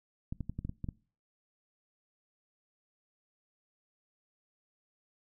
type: clicks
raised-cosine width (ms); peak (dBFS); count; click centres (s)
5; -24; 8; 0.325 / 0.407 / 0.496 / 0.59 / 0.65 / 0.694 / 0.843 / 0.888
effects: noise-tail reverb RT60 0.4 s tail -22 dB re dry